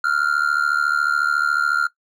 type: tone with amplitude modulation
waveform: triangle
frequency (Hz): 1397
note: F6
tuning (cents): 0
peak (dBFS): -11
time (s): 0.04-1.87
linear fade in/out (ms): 5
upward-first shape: sine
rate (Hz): 74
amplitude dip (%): 90
effects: noise-tail reverb RT60 0.1 s tail -18 dB re dry